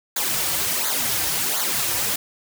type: noise with flanger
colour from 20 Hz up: white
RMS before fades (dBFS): -23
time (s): 0.16-2.16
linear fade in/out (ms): 5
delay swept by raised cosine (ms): 0.36 to 4.76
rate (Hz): 1.4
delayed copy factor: -0.75
effects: none